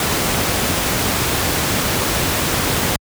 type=noise; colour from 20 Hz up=pink; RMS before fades=-18 dBFS; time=0-2.96 s; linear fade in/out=2 ms; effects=high-pass 60 Hz 12 dB/octave